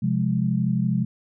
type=chord; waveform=sine; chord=F minor; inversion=second; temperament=equal with one note detuned; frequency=130.81 / 175.63 / 207.7 Hz; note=C3 / F3 / Ab3; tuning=0 / +10 / 0 cents; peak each=-24 dBFS; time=0.02-1.05 s; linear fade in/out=10 ms; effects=none